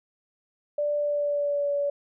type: tone with pitch glide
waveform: sine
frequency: 587.3 to 571.6 Hz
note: D5 to D5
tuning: 0 to -47 cents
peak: -23 dBFS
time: 0.78-1.9 s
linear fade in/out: 5 ms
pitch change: -47 cents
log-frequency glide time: 0.96-1.72 s
effects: none